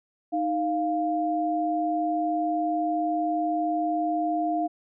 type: tone pair together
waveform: sine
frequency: 311.1 / 698.5 Hz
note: D#4 / F5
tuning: 0 / 0 cents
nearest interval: octave + major second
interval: 1400 cents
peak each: -27 / -25 dBFS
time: 0.32-4.68 s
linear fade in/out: 20 ms
effects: none